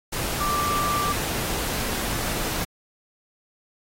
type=tone in noise; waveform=sine; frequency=1174.7 Hz; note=D6; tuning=in tune; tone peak=-23 dBFS; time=0.4-1.13 s; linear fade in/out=10 ms; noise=pink; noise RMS=-28 dBFS; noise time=0.12-2.65 s; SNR=+2 dB; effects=AAC 48 kbps